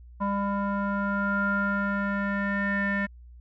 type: tone with low-pass filter sweep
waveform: square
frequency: 200 Hz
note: G3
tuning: 35 cents sharp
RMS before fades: -27 dBFS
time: 0.2-3.07 s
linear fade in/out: 20 ms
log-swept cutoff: 1100 to 1900 Hz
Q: 9
effects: added 60 Hz sine -45 dBFS peak until 3.4 s